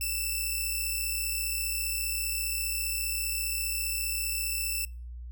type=tone pair together; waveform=5% pulse; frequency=2637 / 2672 Hz; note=E7 / E7; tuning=0 / +23 cents; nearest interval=unison; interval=23 cents; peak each=-23 dBFS; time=0.01-4.85 s; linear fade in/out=2 ms; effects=noise-tail reverb RT60 0.4 s tail -26 dB re dry + added 60 Hz sine -38 dBFS peak until 5.31 s